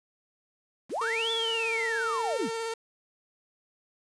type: linear two-way sweep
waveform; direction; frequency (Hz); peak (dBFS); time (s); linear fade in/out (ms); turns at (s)
sine; up then down; 122.9 to 3514 to 122.9; -28; 0.89-2.5; 50; 1.31
type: tone with vibrato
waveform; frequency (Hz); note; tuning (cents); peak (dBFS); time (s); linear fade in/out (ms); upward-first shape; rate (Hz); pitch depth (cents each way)
sawtooth; 453.9; A#4; -46; -27; 1.01-2.74; 5; square; 17; 15
effects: resampled to 22050 Hz + 8-bit